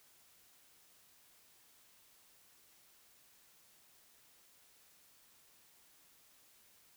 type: silence
effects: white hiss -66 dBFS RMS until 6.96 s